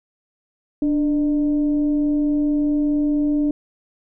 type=tone with frequency modulation; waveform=sine; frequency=293.7 Hz; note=D4; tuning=in tune; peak=-16 dBFS; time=0.82-3.51 s; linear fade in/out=2 ms; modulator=316 Hz; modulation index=0.3; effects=none